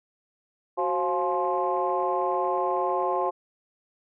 sine tone cluster, 371.1 / 533 / 702 / 855 / 1055 Hz, F#4 / C5 / F5 / A5 / C6, +5 / +32 / +9 / -50 / +14 cents, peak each -29 dBFS, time 0.77-3.31 s, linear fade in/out 20 ms, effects tanh soft clip ceiling -13 dBFS

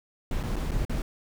brown noise with dropouts, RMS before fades -28 dBFS, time 0.31-1.02 s, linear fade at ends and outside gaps 2 ms, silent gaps 0.43-0.435 / 0.559-0.564 / 0.71-0.716 / 0.851-0.895 s, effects none

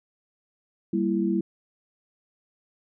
sine chord, E diminished, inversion first, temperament equal with one note detuned, 196 / 233.1 / 332.7 Hz, G3 / Bb3 / E4, 0 / 0 / +16 cents, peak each -25 / -29 / -25 dBFS, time 0.93-1.41 s, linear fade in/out 5 ms, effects none

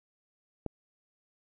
click, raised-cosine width 2 ms, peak -20 dBFS, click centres 0.663 s, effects none

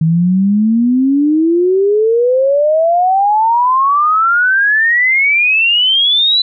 sine exponential sweep, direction up, 157.5 to 4021 Hz, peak -8 dBFS, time 0.01-6.42 s, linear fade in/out 5 ms, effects none

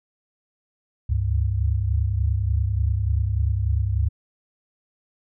sine tone cluster, 70.7 / 74.1 / 100.9 Hz, C#2 / D2 / G#2, +35 / +16 / -49 cents, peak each -22 / -31 / -22 dBFS, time 1.09-4.09 s, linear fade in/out 10 ms, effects none

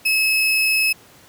35% pulse tone, 2584 Hz, E7, 35 cents flat, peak -14 dBFS, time 0.05-0.93 s, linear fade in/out 10 ms, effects pink hiss -48 dBFS RMS until 1.28 s + high-pass 100 Hz 12 dB/octave

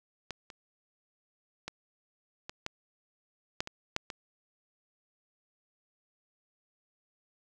clicks, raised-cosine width 0.2 ms, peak -20 / -29 / -20 / -22 / -17 / -13 / -22 / -12 / -21 dBFS, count 9, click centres 0.307 / 0.502 / 1.68 / 2.495 / 2.664 / 3.605 / 3.674 / 3.964 / 4.102 s, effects none

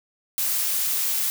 blue noise, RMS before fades -24 dBFS, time 0.38-1.3 s, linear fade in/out 0 ms, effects none

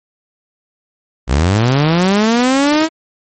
sawtooth linear sweep, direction up, 56.8 to 324.9 Hz, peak -6 dBFS, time 1.27-2.89 s, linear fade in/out 50 ms, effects MP3 32 kbps

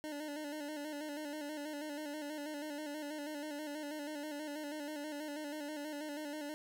25% pulse tone with vibrato, 297.7 Hz, D4, 24 cents sharp, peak -37 dBFS, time 0.04-6.54 s, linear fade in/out 0 ms, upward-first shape square, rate 6.2 Hz, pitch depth 52 cents each way, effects none

